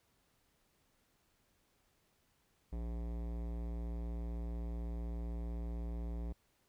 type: tone with hard clipping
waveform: sine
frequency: 57.9 Hz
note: A#1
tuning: 11 cents flat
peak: -40 dBFS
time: 2.72-6.33 s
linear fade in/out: 10 ms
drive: 18 dB
effects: pink hiss -75 dBFS RMS until 6.68 s